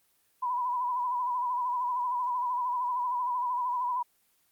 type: tone with vibrato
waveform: sine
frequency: 987.8 Hz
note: B5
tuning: in tune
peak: -27 dBFS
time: 0.42-4.03 s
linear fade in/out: 10 ms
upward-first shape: sine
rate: 13 Hz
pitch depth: 55 cents each way
effects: white hiss -69 dBFS RMS until 4.51 s + Opus 24 kbps